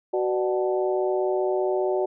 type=harmonic tone with a mistuned harmonic; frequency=124.7 Hz; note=B2; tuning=17 cents sharp; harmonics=3 / 4 / 5 / 6 / 7; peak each=-23 / -35 / -27 / -32 / -35 dBFS; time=0.13-2.06 s; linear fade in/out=10 ms; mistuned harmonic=5; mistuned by=-71 cents; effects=none